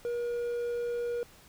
triangle tone, 477.5 Hz, A#4, 42 cents sharp, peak -28 dBFS, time 0.05-1.23 s, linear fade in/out 0 ms, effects pink hiss -56 dBFS RMS until 1.48 s

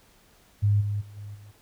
sine tone with level steps, 102.8 Hz, G#2, 17 cents flat, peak -18 / -25 / -42 / -36 / -44 dBFS, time 0.62-1.52 s, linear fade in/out 20 ms, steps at 0.8 / 1 / 1.16 / 1.34 s, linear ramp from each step 20 ms, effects pink hiss -59 dBFS RMS until 1.61 s

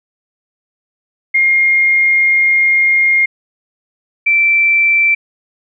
sine tone pair in turn, 2129 / 2338 Hz, C7 / D7, +30 / -8 cents, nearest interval major second, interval 162 cents, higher second, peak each -8 dBFS, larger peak neither, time 1.34-3.26 / 4.26-5.15 s, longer first, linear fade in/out 10 ms, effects none

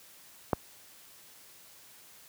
click, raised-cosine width 1 ms, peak -10 dBFS, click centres 0.532 s, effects white hiss -55 dBFS RMS until 2.28 s + high-pass 60 Hz 12 dB/octave

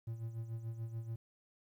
triangle tone with tremolo, 114 Hz, A#2, 38 cents flat, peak -35 dBFS, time 0.07-1.16 s, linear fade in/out 5 ms, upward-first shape sine, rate 6.9 Hz, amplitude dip 65%, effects 12-bit

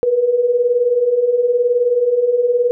sine beating tone pair, 470.2 / 489.2 Hz, A#4 / B4, +15 / -16 cents, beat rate 19 Hz, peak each -19 / -13 dBFS, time 0.03-2.71 s, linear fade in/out 0 ms, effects none

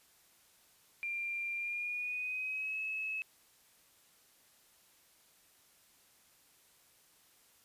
sine tone with pitch glide, 2383 to 2584 Hz, D7 to E7, +25 to -35 cents, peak -35 dBFS, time 1.03-3.22 s, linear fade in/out 0 ms, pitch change +140 cents, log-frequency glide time 1.56-2.8 s, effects white hiss -66 dBFS RMS until 7.64 s + resampled to 32000 Hz

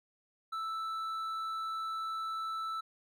sine tone with hard clipping, 1318.5 Hz, E6, in tune, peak -36 dBFS, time 0.52-2.81 s, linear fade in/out 10 ms, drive 5 dB, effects none

